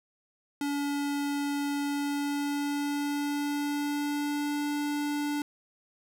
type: tone with pitch glide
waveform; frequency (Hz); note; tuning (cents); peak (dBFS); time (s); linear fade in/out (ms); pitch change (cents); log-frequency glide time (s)
square; 285.6 to 292.3; D4 to D4; -48 to -8; -29; 0.61-5.42; 2; +40; 1.82-4.7
effects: none